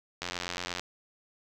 click train, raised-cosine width 0.2 ms, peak -16 dBFS, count 52, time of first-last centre 0.22-0.796 s, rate 88.6 Hz, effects 9-bit

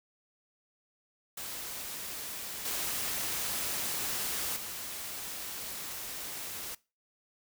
white noise with level steps, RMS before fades -40 / -34 / -40 dBFS, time 1.37-6.75 s, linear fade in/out 5 ms, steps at 2.65 / 4.56 s, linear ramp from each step 5 ms, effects noise-tail reverb RT60 0.3 s tail -22 dB re dry

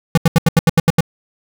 square tone bursts, 164.81 Hz, E3, in tune, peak -8 dBFS, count 9, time 0.15-1.007 s, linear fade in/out 2 ms, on 25 ms, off 79 ms, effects none

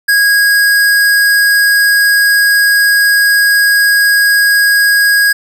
square tone, 1646 Hz, G#6, 16 cents flat, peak -7 dBFS, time 0.08-5.33 s, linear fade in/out 10 ms, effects none

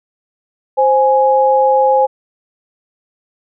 sine tone pair together, 525.1 / 833 Hz, C5 / G#5, +6 / +5 cents, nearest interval minor sixth, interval 799 cents, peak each -11 dBFS, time 0.77-2.07 s, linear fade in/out 20 ms, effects none

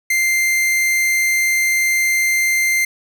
45% pulse tone, 2093 Hz, C7, in tune, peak -14 dBFS, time 0.1-2.85 s, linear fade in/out 5 ms, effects none

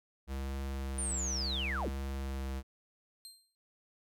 square tone with vibrato, 67.1 Hz, C2, 44 cents sharp, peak -36 dBFS, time 0.27-2.63 s, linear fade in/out 50 ms, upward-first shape triangle, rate 0.71 Hz, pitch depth 24 cents each way
sine linear sweep, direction down, 9397 to 130.3 Hz, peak -34 dBFS, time 0.98-1.89 s, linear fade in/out 5 ms
25% pulse tone with exponential decay, 4176 Hz, C8, 4 cents flat, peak -40 dBFS, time 3.25-3.55 s, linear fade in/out 0 ms, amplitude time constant 64 ms
effects none

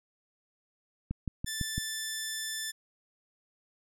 click train, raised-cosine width 5 ms, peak -20 dBFS, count 5, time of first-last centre 1.11-1.78 s, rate 5.97 Hz
10% pulse tone, 1760 Hz, A6, in tune, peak -25 dBFS, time 1.46-2.72 s, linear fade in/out 20 ms
effects none

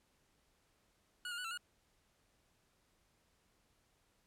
25% pulse tone with pitch steps, 1456 / 1407 / 1477 / 1344 / 1439 Hz, F#6 / F6 / F#6 / E6 / F#6, -28 / +12 / -3 / +33 / -49 cents, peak -37 dBFS, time 1.25-1.575 s, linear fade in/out 2 ms, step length 65 ms, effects pink hiss -75 dBFS RMS until 4.26 s + low-pass 12000 Hz 12 dB/octave

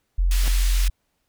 sine tone, 43.74 Hz, F1, 3 cents sharp, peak -16 dBFS, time 0.18-0.9 s, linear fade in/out 10 ms
pink band-pass noise, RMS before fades -32 dBFS, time 0.31-0.88 s, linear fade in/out 2 ms, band 2200 to 16000 Hz, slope 12 dB/octave
pink noise with exponential growth, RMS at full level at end -27 dBFS, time 0.36-0.48 s, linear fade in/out 0 ms, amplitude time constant 24 ms
effects pink hiss -72 dBFS RMS until 1.28 s

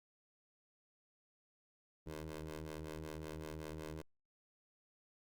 15% pulse ring-modulated tone, 77.78 Hz, D#2, in tune, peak -35 dBFS, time 2.06-4.02 s, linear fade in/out 10 ms, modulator 236 Hz, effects Opus 48 kbps

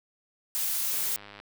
blue noise, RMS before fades -29 dBFS, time 0.55-1.16 s, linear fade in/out 0 ms
click train, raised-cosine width 0.3 ms, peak -29 dBFS, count 49, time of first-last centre 0.93-1.401 s, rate 102 Hz
effects none

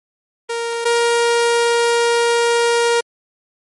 sawtooth tone pair in turn, 466.2 / 470.3 Hz, A#4 / A#4, 0 / +15 cents, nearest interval unison, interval 15 cents, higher second, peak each -16 / -9 dBFS, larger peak second, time 0.49-0.85 / 0.85-3.01 s, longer second, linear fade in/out 10 ms, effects MP3 48 kbps

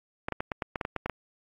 clicks, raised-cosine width 0.5 ms, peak -15 dBFS, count 11, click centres 0.285 / 0.323 / 0.405 / 0.518 / 0.622 / 0.758 / 0.812 / 0.851 / 0.963 / 1.06 / 1.097 s, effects AAC 48 kbps

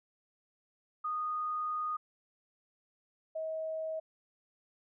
sine tone pair in turn, 1235 / 637.1 Hz, D#6 / D#5, -13 / +41 cents, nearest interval major seventh, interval 1146 cents, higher first, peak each -32 / -34 dBFS, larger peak first, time 1.04-1.97 / 3.35-4 s, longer first, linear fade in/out 10 ms, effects none

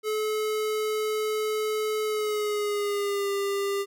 square tone with pitch glide, 430 to 398.9 Hz, A4 to G4, -40 to +30 cents, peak -26 dBFS, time 0.03-3.86 s, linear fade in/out 50 ms, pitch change -130 cents, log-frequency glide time 2.04-3.3 s, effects none

